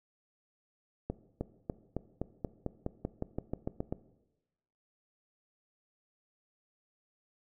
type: accelerating click train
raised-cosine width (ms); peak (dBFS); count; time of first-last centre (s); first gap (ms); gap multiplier
2; -20; 15; 1.1-3.925; 310; 0.93
effects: noise-tail reverb RT60 1.0 s tail -17 dB re dry